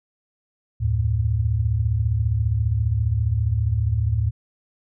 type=tone cluster; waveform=sine; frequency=75.2 / 90.2 / 110 Hz; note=D2 / F#2 / A2; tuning=+42 / -44 / 0 cents; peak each=-23 / -28 / -20 dBFS; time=0.8-4.31 s; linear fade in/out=20 ms; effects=none